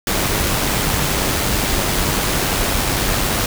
pink noise with amplitude modulation, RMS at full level -17 dBFS, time 0.07-3.46 s, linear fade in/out 2 ms, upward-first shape sine, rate 97.7 Hz, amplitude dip 30%, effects none

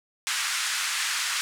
pink band-pass noise, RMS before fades -28 dBFS, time 0.27-1.41 s, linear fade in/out 0 ms, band 1300 to 9700 Hz, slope 24 dB/octave, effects none

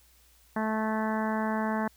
harmonic tone, 218.2 Hz, A3, 14 cents flat, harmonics 1 / 2 / 3 / 4 / 5 / 6 / 7 / 8 / 9, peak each -29 / -38 / -35 / -34 / -37 / -45 / -40 / -40 / -47 dBFS, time 0.56-1.88 s, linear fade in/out 5 ms, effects added 60 Hz sine -62 dBFS peak until 1.96 s + white hiss -62 dBFS RMS until 1.96 s

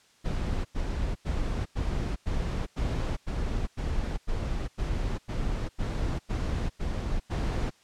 brown noise bursts, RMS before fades -29 dBFS, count 15, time 0.24-7.706 s, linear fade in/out 20 ms, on 410 ms, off 94 ms, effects white hiss -61 dBFS RMS until 7.83 s + low-pass 7000 Hz 12 dB/octave

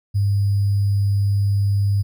sine tone with sample-and-hold, 100.1 Hz, G2, 37 cents sharp, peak -15 dBFS, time 0.14-2.03 s, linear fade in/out 20 ms, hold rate 4900 Hz, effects none

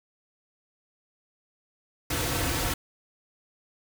pink noise with comb filter, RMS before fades -28 dBFS, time 2.1-2.74 s, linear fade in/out 5 ms, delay 4.9 ms, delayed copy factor -0.75, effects none

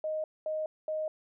sine tone bursts, 622.3 Hz, D#5, in tune, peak -30 dBFS, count 3, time 0.04-1.08 s, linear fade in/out 2 ms, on 200 ms, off 220 ms, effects none

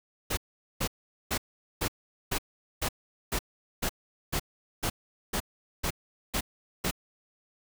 pink noise bursts, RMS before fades -29 dBFS, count 14, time 0.3-6.912 s, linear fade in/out 10 ms, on 73 ms, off 430 ms, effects none

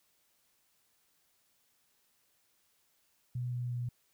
sine tone with pitch steps, 123.47 / 122.62 / 121.77 Hz, B2 / B2 / B2, 0 / -12 / -24 cents, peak -33 dBFS, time 3.35-3.89 s, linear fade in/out 5 ms, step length 180 ms, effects white hiss -73 dBFS RMS until 4.13 s

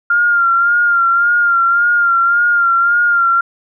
sine tone with vibrato, 1396.9 Hz, F6, in tune, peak -9 dBFS, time 0.1-3.41 s, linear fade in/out 5 ms, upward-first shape sine, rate 1.8 Hz, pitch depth 38 cents each way, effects none

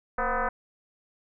sine tone with frequency modulation, 272 Hz, C#4, 33 cents flat, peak -24 dBFS, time 0.18-0.49 s, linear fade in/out 5 ms, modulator 249 Hz, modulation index 5.6, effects none

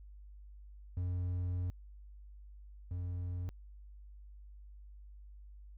triangle tone pair in turn, 89.6 / 89.17 Hz, F2 / F2, +45 / +37 cents, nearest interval unison, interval 8 cents, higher first, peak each -31 / -34 dBFS, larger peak first, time 0.97-1.7 / 2.91-3.49 s, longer first, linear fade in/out 0 ms, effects added 50 Hz sine -50 dBFS peak until 5.77 s

